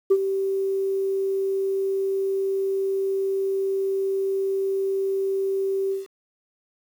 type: tone with ADSR envelope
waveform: sine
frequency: 388.4 Hz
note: G4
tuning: 16 cents flat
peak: -10 dBFS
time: 0.1-6.07 s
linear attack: 15 ms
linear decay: 54 ms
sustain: -11 dB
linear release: 160 ms
effects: tanh soft clip ceiling -11 dBFS + 8-bit